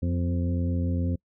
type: harmonic tone with a mistuned harmonic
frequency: 87.31 Hz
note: F2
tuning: in tune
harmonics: 1 / 2 / 3 / 4 / 5 / 6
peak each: -25 / -31 / -31 / -43 / -46 / -40 dBFS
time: 0.02-1.16 s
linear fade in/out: 10 ms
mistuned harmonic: 3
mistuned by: -35 cents
effects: noise-tail reverb RT60 0.1 s tail -26 dB re dry